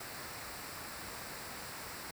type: noise with comb filter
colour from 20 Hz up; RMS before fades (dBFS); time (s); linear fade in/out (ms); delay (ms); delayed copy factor
pink; -45; 0-2.11; 5; 0.31; -0.5
effects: high-pass 60 Hz 12 dB/octave